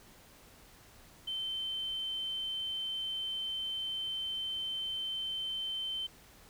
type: tone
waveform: sine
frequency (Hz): 3090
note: G7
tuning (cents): -26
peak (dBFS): -33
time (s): 1.27-6.07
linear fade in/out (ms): 10
effects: tanh soft clip ceiling -30 dBFS + pink hiss -58 dBFS RMS until 6.49 s